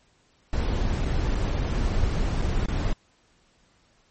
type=noise with dropouts; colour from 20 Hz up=brown; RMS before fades=-24 dBFS; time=0.53-2.93 s; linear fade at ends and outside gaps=1 ms; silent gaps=1.051-1.056 / 1.348-1.353 / 2.417-2.421 / 2.659-2.685 s; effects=pink hiss -63 dBFS RMS until 4.1 s + MP3 32 kbps